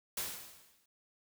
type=noise with exponential decay; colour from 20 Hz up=white; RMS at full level=-35 dBFS; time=0.17-0.86 s; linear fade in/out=5 ms; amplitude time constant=150 ms; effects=none